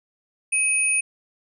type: tone pair together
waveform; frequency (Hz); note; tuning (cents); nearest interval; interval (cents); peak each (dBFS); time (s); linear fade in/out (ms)
sine; 2545 / 9540; D#7 / D9; +39 / +26; octave + major seventh; 2287; -21; 0.52-1.01; 10
effects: none